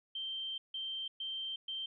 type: tone bursts at uneven times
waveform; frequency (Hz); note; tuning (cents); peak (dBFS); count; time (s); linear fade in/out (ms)
sine; 3136; G7; 0; -37; 4; 0.15-0.58 / 0.74-1.08 / 1.2-1.56 / 1.68-1.86; 5
effects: none

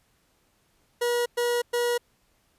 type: tone bursts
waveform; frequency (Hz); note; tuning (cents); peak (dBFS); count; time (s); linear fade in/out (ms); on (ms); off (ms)
40% pulse; 480.6; B4; -47; -22; 3; 1.01-1.98; 10; 250; 110
effects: pink hiss -67 dBFS RMS until 2.58 s + resampled to 32000 Hz

